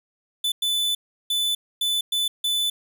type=tone bursts at uneven times; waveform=45% pulse; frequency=3498 Hz; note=A7; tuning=11 cents flat; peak=-21 dBFS; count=6; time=0.44-0.52 / 0.62-0.95 / 1.3-1.55 / 1.81-2.01 / 2.12-2.28 / 2.44-2.7 s; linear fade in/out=5 ms; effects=none